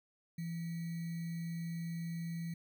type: tone with sample-and-hold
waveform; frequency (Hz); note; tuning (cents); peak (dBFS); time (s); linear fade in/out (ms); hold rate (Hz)
sine; 167.4; E3; +27; -37; 0.38-2.54; 5; 2100
effects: none